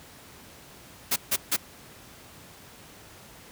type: noise bursts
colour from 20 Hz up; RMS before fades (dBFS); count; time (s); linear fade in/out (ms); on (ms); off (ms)
white; -24; 3; 1.11-1.566; 10; 52; 150
effects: pink hiss -49 dBFS RMS until 3.51 s + high-pass 60 Hz 12 dB/octave